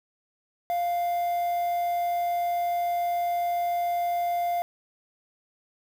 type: tone with quantisation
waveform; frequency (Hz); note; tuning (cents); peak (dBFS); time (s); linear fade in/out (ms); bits
triangle; 698.5; F5; 0; -22; 0.7-4.62; 0; 7
effects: none